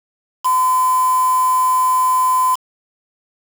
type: tone with quantisation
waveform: sine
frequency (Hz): 1020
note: C6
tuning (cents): -44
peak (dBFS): -12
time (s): 0.44-2.56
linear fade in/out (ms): 20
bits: 4
effects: none